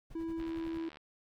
brown noise with tremolo, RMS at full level -48 dBFS, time 0.1-0.78 s, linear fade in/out 5 ms, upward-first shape sine, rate 11 Hz, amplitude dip 95%
triangle tone, 328.4 Hz, E4, 6 cents flat, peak -33 dBFS, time 0.15-0.89 s, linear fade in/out 5 ms
click train, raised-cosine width 0.3 ms, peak -35 dBFS, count 44, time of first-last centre 0.4-0.971 s, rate 75.3 Hz
effects none

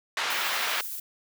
pink band-pass noise, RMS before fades -29 dBFS, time 0.17-0.81 s, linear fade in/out 2 ms, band 1100 to 4100 Hz, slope 12 dB/octave
violet noise with tremolo, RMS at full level -34 dBFS, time 0.3-1 s, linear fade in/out 5 ms, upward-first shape triangle, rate 13 Hz, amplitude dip 30%
effects none

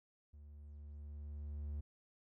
triangle tone with level ramp, 73.42 Hz, D2, in tune, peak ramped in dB -52 to -37 dBFS, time 0.33-1.81 s, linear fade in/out 10 ms, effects none

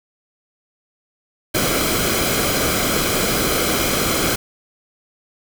pink noise with comb filter, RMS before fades -19 dBFS, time 1.54-4.36 s, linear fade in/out 10 ms, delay 1.1 ms, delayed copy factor -0.6, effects none

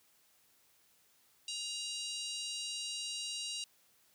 harmonic tone with a mistuned harmonic, 940 Hz, A#5, 14 cents sharp, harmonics 3 / 4 / 5 / 6 / 7 / 8 / 9 / 10, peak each -42 / -44 / -46 / -48 / -49 / -50 / -51 / -52 dBFS, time 1.48-3.64 s, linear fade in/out 2 ms, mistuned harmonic 4, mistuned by +47 cents, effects white hiss -69 dBFS RMS until 4.14 s + high-pass 60 Hz 12 dB/octave

